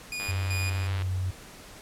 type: tone with tremolo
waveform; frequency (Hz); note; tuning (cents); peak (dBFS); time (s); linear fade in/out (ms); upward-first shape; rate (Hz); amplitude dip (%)
sawtooth; 2454; D#7; -25; -28; 0.12-0.87; 2; square; 2.6; 70
type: click train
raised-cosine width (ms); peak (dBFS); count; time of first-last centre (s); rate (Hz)
0.3; -21; 83; 0.2-1.021; 99.9
type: tone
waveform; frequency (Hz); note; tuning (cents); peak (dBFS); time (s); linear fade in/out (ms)
sine; 92.5; F#2; 0; -26; 0.28-1.31; 10
effects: pink hiss -47 dBFS RMS until 1.81 s + low-pass 12000 Hz 12 dB/octave